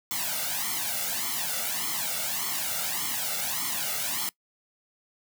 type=noise with flanger; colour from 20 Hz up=white; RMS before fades=-30 dBFS; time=0.11-4.29 s; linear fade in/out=0 ms; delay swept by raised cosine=0.93 to 1.45 ms; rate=1.7 Hz; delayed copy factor=+0.9; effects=noise-tail reverb RT60 0.1 s tail -22 dB re dry + high-pass 150 Hz 12 dB/octave